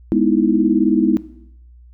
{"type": "chord", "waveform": "sine", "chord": "E major seventh", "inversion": "first", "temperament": "equal", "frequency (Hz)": [207.7, 246.9, 311.1, 329.6], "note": ["G#3", "B3", "D#4", "E4"], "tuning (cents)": [0, 0, 0, 0], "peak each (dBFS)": -18, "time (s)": [0.12, 1.17], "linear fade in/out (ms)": 0, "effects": ["noise-tail reverb RT60 0.8 s tail -18 dB re dry", "added 60 Hz sine -41 dBFS peak until 1.93 s"]}